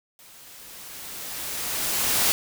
white noise with level ramp, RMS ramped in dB -50 to -20 dBFS, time 0.19-2.32 s, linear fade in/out 0 ms, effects none

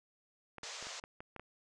clicks, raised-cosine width 0.5 ms, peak -31 dBFS, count 8, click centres 0.583 / 0.633 / 0.826 / 0.869 / 1.039 / 1.205 / 1.363 / 1.396 s
white band-pass noise, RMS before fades -46 dBFS, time 0.63-1 s, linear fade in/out 5 ms, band 450 to 7200 Hz, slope 48 dB/octave
effects none

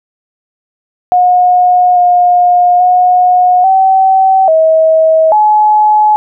sine tone with pitch steps, 722 / 713 / 725 / 765 / 640 / 850 Hz, F#5 / F5 / F#5 / G5 / D#5 / G#5, -43 / +36 / -35 / -42 / +49 / +40 cents, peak -4 dBFS, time 1.12-6.16 s, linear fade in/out 0 ms, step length 840 ms, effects none

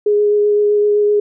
sine tone with vibrato, 415.3 Hz, G#4, in tune, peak -10 dBFS, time 0.06-1.2 s, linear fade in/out 5 ms, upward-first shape sine, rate 7.8 Hz, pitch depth 10 cents each way, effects none

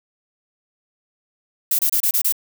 violet noise bursts, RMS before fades -18 dBFS, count 6, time 1.71-2.324 s, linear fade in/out 5 ms, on 79 ms, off 28 ms, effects none

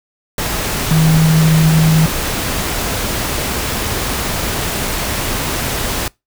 sine tone in noise, 158.9 Hz, D#3, 37 cents sharp, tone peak -8 dBFS, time 0.91-2.06 s, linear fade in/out 2 ms, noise pink, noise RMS -19 dBFS, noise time 0.38-6.08 s, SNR +8 dB, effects noise-tail reverb RT60 0.2 s tail -24 dB re dry

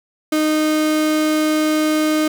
35% pulse tone, 308.6 Hz, D#4, 14 cents flat, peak -13 dBFS, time 0.32-2.28 s, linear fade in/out 5 ms, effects none

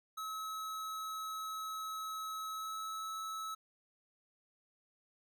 square tone with pitch glide, 1289 to 1299.5 Hz, E6 to E6, -39 to -25 cents, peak -40 dBFS, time 0.17-3.55 s, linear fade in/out 10 ms, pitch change +14 cents, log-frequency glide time 2.54-2.74 s, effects none

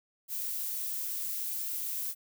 violet noise, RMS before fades -35 dBFS, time 0.28-2.15 s, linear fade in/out 50 ms, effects none

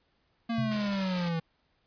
square linear sweep, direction down, 233.1 to 161.7 Hz, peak -29 dBFS, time 0.49-1.4 s, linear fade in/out 10 ms
sine tone with exponential decay, 130.3 Hz, C3, 7 cents flat, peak -27 dBFS, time 0.58-1.09 s, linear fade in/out 5 ms, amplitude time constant 110 ms
white noise, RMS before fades -37 dBFS, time 0.71-1.29 s, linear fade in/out 5 ms
effects pink hiss -72 dBFS RMS until 1.86 s + resampled to 11025 Hz

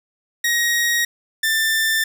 sawtooth tone pair in turn, 1886 / 1780.1 Hz, A#6 / A6, +20 / +20 cents, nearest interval minor second, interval 100 cents, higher first, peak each -13 dBFS, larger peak neither, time 0.44-1.05 / 1.43-2.04 s, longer neither, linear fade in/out 5 ms, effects none

